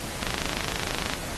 click train, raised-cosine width 0.2 ms, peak -8 dBFS, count 25, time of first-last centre 0.23-1.136 s, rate 26.5 Hz, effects pink hiss -35 dBFS RMS until 1.37 s + AAC 32 kbps

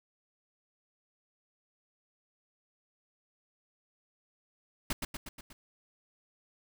pink noise with echo, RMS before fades -31 dBFS, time 4.9-4.93 s, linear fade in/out 5 ms, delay 120 ms, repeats 5, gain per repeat -4 dB, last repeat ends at 5.53 s, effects none

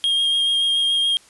triangle tone with vibrato, 3235 Hz, G#7, 46 cents flat, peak -15 dBFS, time 0.04-1.17 s, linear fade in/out 0 ms, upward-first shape sine, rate 7 Hz, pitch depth 12 cents each way, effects white hiss -51 dBFS RMS until 1.29 s + resampled to 24000 Hz

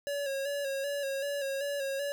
square tone with vibrato, 557 Hz, C#5, 8 cents sharp, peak -32 dBFS, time 0.07-2.12 s, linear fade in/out 0 ms, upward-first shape square, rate 2.6 Hz, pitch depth 39 cents each way, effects none

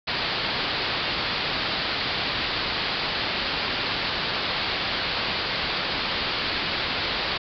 white low-pass noise, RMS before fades -27 dBFS, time 0.07-7.38 s, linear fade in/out 10 ms, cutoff 4800 Hz, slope 96 dB/octave, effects none

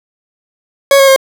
40% pulse tone with pitch steps, 554.4 / 544.6 / 534.9 Hz, C#5 / C#5 / C5, 0 / -31 / +38 cents, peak -3 dBFS, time 0.91-1.162 s, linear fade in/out 2 ms, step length 84 ms, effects none

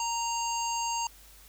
harmonic tone, 930 Hz, A#5, 4 cents flat, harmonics 1 / 3 / 5 / 7 / 8, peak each -30 / -38 / -40 / -37 / -39 dBFS, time 0-1.07 s, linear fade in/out 2 ms, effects added 50 Hz sine -55 dBFS peak until 1.48 s + white hiss -55 dBFS RMS until 1.48 s

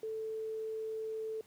sine tone, 440.1 Hz, A4, in tune, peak -36 dBFS, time 0.03-1.41 s, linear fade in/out 2 ms, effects pink hiss -64 dBFS RMS until 1.46 s + high-pass 100 Hz 12 dB/octave

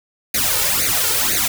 white noise with flanger, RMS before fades -18 dBFS, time 0.34-1.48 s, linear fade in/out 5 ms, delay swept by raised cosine 0.46 to 2.26 ms, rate 2 Hz, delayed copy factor +0.95, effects none

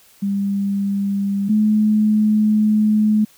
sine tone pair in turn, 199.1 / 213.4 Hz, G3 / G#3, +27 / +47 cents, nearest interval minor second, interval 120 cents, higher second, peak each -17 / -12 dBFS, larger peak second, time 0.22-1.49 / 1.49-3.25 s, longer second, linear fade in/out 10 ms, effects white hiss -51 dBFS RMS until 3.37 s

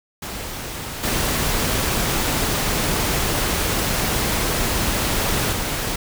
pink noise with level steps, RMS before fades -30 / -21 / -24 dBFS, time 0.22-5.96 s, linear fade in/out 5 ms, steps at 1.03 / 5.52 s, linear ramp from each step 10 ms, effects none

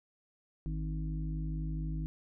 harmonic tone, 52.2 Hz, G#1, 10 cents sharp, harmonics 1 / 3 / 5 / 6, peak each -35 / -37 / -47 / -47 dBFS, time 0.66-2.06 s, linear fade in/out 0 ms, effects none

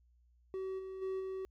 triangle tone with level steps, 380 Hz, F#4, 46 cents sharp, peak -35 / -40 / -33 / -36 dBFS, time 0.54-1.45 s, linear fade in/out 0 ms, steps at 0.78 / 1.01 / 1.19 s, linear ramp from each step 20 ms, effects added 60 Hz sine -65 dBFS peak until 1.5 s

